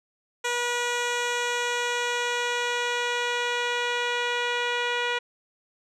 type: tone with low-pass filter sweep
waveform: 10% pulse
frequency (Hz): 483.4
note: B4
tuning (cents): -37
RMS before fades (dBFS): -27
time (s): 0.44-5.19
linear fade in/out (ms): 10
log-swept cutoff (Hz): 7400 to 3700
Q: 1.2
effects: none